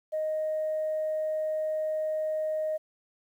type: tone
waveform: sine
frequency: 622.3 Hz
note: D#5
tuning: in tune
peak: -26 dBFS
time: 0.12-2.78 s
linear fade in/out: 20 ms
effects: tanh soft clip ceiling -23 dBFS + 10-bit